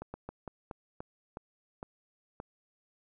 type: slowing click train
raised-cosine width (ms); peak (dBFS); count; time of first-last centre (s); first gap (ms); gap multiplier
1; -26; 9; 0.02-2.401; 120; 1.25
effects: none